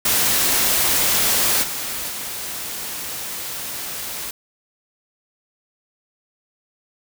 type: noise with level steps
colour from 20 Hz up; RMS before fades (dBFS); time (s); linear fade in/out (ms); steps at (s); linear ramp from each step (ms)
white; -18 / -27 / -29; 0.05-4.31; 5; 1.62 / 2.08; 20
effects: none